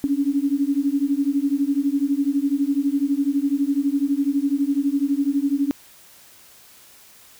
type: beating tone pair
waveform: sine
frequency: 274.9 / 286.9 Hz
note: C#4 / D4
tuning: -14 / -40 cents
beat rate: 12 Hz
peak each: -21 dBFS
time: 0.04-5.71 s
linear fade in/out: 0 ms
effects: white hiss -49 dBFS RMS until 7.39 s